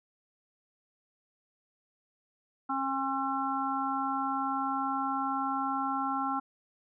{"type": "harmonic tone with a mistuned harmonic", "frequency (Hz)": 270, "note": "C#4", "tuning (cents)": -45, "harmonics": [1, 3, 4, 5], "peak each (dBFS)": [-35, -33, -35, -34], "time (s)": [2.69, 6.4], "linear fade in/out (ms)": 10, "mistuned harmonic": 4, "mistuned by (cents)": -18, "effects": []}